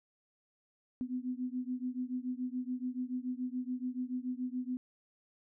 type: beating tone pair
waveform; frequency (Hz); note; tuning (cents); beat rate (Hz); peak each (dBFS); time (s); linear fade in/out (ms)
sine; 248.9 / 255.9; B3 / C4; +14 / -38; 7; -37 / -38; 1.01-4.77; 0
effects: none

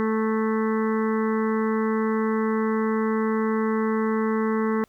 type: harmonic tone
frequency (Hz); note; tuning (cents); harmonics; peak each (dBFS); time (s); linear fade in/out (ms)
219.8; A3; -2; 1 / 2 / 4 / 5 / 6 / 7 / 8 / 9; -23 / -25 / -36 / -32 / -37 / -41 / -40 / -39; 0-4.84; 0
effects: pink hiss -63 dBFS RMS until 4.88 s

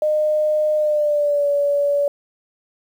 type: tone with pitch glide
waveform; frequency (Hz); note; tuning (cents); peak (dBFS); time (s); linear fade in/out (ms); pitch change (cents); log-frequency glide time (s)
sine; 610 to 572.4; D#5 to D5; -34 to -45; -15; 0.02-2.08; 2; -111; 0.76-1.48
effects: 8-bit

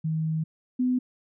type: tone pair in turn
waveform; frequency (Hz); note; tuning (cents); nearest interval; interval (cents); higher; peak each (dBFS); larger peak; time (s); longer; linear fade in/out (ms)
sine; 158.6 / 251.8; D#3 / B3; +33 / +34; minor sixth; 801; second; -24 / -21; second; 0.04-0.44 / 0.79-0.99; first; 10
effects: none

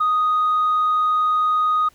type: tone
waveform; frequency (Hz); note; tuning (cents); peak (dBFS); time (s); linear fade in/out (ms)
sine; 1244.5; D#6; 0; -14; 0-1.89; 10
effects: tanh soft clip ceiling -13 dBFS + pink hiss -55 dBFS RMS until 1.94 s

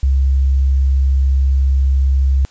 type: tone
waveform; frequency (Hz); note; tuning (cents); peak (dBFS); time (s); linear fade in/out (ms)
sine; 67.2; C2; +47; -10; 0.03-2.45; 0
effects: white hiss -48 dBFS RMS until 2.5 s + resampled to 16000 Hz

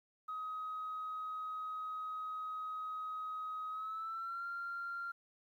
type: tone with pitch glide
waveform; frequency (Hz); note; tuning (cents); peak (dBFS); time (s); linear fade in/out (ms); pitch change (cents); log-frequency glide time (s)
sine; 1263 to 1385.3; D#6 to F6; +26 to -14; -38; 0.28-5.12; 10; +160; 3.7-4.45
effects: tanh soft clip ceiling -35 dBFS + 12-bit

